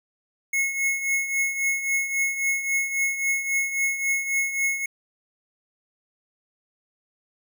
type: tone with tremolo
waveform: square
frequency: 2178 Hz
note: C#7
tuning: 31 cents flat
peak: -20 dBFS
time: 0.53-4.86 s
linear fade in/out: 5 ms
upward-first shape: triangle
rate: 3.7 Hz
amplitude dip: 70%
effects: none